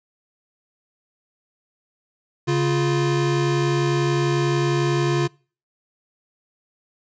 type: tone pair together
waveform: square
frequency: 140.11 / 349.2 Hz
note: C#3 / F4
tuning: +19 / 0 cents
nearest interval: octave + major third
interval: 1581 cents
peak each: -21 / -22 dBFS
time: 2.47-5.28 s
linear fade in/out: 20 ms
effects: noise-tail reverb RT60 0.4 s tail -25 dB re dry + resampled to 16000 Hz